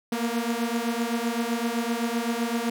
sawtooth beating tone pair, 230 / 237.8 Hz, A#3 / A#3, -23 / +35 cents, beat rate 7.8 Hz, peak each -24 dBFS, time 0.12-2.7 s, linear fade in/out 5 ms, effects none

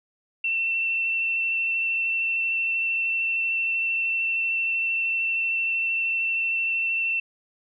sine tone with vibrato, 2692 Hz, E7, 36 cents sharp, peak -22 dBFS, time 0.44-7.2 s, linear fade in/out 5 ms, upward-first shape square, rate 13 Hz, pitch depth 9 cents each way, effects none

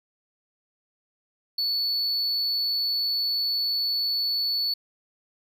triangle tone, 4443 Hz, C#8, 3 cents sharp, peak -22 dBFS, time 1.58-4.74 s, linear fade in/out 5 ms, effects none

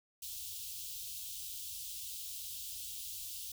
white band-stop noise, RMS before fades -44 dBFS, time 0.22-3.52 s, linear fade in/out 5 ms, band 110 to 2900 Hz, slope 48 dB/octave, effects none

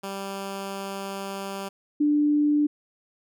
10% pulse / sine tone pair in turn, 196 / 295.5 Hz, G3 / D4, 0 / +11 cents, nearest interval perfect fifth, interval 711 cents, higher second, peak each -23 / -18 dBFS, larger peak second, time 0.03-1.69 / 2-2.67 s, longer first, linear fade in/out 10 ms, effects none

